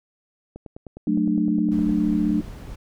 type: click train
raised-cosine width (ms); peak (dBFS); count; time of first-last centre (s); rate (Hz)
2; -24; 14; 0.56-1.892; 9.76
type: chord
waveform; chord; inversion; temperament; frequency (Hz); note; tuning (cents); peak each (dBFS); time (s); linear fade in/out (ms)
sine; D major; first; equal with one note detuned; 185 / 220 / 298.5; F#3 / A3 / D4; 0 / 0 / +28; -24 / -22 / -22; 1.07-2.41; 5
type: noise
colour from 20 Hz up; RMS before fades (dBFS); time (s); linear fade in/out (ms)
brown; -36; 1.71-2.76; 10
effects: none